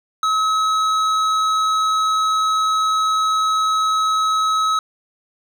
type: tone with hard clipping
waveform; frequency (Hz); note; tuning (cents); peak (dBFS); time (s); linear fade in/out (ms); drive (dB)
sine; 1284; E6; -46; -17; 0.23-4.79; 2; 10
effects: none